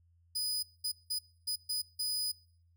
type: tone bursts at uneven times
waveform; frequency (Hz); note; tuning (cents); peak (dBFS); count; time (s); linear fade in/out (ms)
sawtooth; 4978; D#8; 0; -29; 6; 0.35-0.63 / 0.84-0.92 / 1.1-1.19 / 1.47-1.56 / 1.69-1.82 / 1.99-2.32; 10
effects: noise-tail reverb RT60 0.7 s tail -26 dB re dry + added 85 Hz sine -64 dBFS peak until 2.76 s